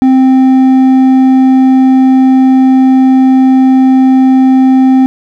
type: tone with hard clipping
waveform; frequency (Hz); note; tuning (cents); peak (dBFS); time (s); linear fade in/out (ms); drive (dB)
sine; 261.6; C4; 0; -4; 0.02-5.06; 0; 5
effects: none